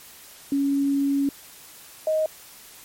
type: tone pair in turn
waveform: sine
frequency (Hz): 279 / 626.3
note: C#4 / D#5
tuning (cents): +11 / +11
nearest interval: octave + major second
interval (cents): 1400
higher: second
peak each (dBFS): -19 / -19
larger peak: neither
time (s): 0.52-1.29 / 2.07-2.26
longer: first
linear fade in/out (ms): 2
effects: white hiss -46 dBFS RMS until 2.84 s + MP3 64 kbps